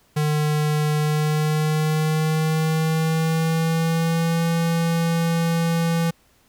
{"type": "tone with pitch glide", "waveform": "square", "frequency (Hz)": [151.1, 166.69], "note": ["D3", "E3"], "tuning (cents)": [50, 20], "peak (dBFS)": -19, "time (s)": [0.16, 6.11], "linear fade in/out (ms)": 10, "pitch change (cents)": 170, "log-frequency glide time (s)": [0.98, 4.45], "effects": ["pink hiss -59 dBFS RMS until 6.48 s"]}